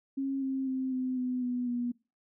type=tone with pitch steps; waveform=sine; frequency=271.6 / 266.5 / 261.4 / 256.5 / 251.7 / 246.9 / 242.2 Hz; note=C#4 / C4 / C4 / C4 / B3 / B3 / B3; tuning=-35 / +32 / -1 / -34 / +33 / 0 / -34 cents; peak=-29 dBFS; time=0.17-1.92 s; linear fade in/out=10 ms; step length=250 ms; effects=noise-tail reverb RT60 0.3 s tail -23 dB re dry